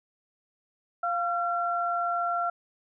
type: tone pair together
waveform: sine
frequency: 698.5 / 1363.5 Hz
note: F5 / F6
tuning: 0 / -42 cents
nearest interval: octave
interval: 1158 cents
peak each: -28 dBFS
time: 1.03-2.5 s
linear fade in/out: 5 ms
effects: none